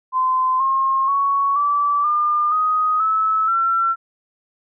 sine tone with pitch steps, 1031 / 1071.7 / 1114 / 1157.9 / 1203.6 / 1251.1 / 1300.5 / 1351.8 Hz, C6 / C6 / C#6 / D6 / D6 / D#6 / E6 / E6, -26 / +41 / +8 / -25 / +42 / +9 / -24 / +43 cents, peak -15 dBFS, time 0.12-3.96 s, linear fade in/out 50 ms, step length 480 ms, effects none

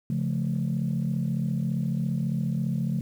sine chord, Db augmented, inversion none, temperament just, 138.59 / 173.24 / 216.5 Hz, Db3 / F3 / A3, 0 / -14 / -28 cents, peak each -27 / -28 / -29 dBFS, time 0.1-3.01 s, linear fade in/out 2 ms, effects tanh soft clip ceiling -18 dBFS + 9-bit

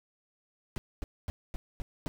brown noise bursts, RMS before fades -34 dBFS, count 6, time 0.76-2.08 s, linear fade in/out 0 ms, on 20 ms, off 240 ms, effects none

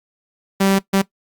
sawtooth tone bursts at uneven times, 194.7 Hz, G3, 12 cents flat, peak -9 dBFS, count 2, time 0.6-0.79 / 0.93-1.02 s, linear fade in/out 10 ms, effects noise-tail reverb RT60 0.1 s tail -18 dB re dry + Opus 48 kbps

